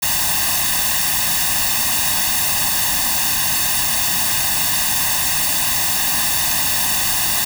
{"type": "noise with comb filter", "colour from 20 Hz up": "white", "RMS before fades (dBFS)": -18, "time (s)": [0.02, 7.45], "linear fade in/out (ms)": 10, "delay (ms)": 1.1, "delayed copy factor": 1, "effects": []}